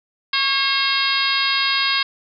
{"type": "harmonic tone with a mistuned harmonic", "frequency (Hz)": 540, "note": "C#5", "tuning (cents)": -45, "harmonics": [2, 3, 4, 5, 6, 7, 8, 9], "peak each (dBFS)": [-25, -25, -25, -25, -25, -25, -25, -25], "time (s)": [0.33, 2.03], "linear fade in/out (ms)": 5, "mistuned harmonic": 2, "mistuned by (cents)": 39, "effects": []}